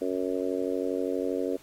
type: harmonic tone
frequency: 92.5 Hz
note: F#2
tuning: in tune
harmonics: 3 / 4 / 5 / 6 / 7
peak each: -31 / -32 / -31 / -34 / -39 dBFS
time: 0.01-1.57 s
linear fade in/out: 10 ms
effects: pink hiss -54 dBFS RMS until 1.62 s + MP3 64 kbps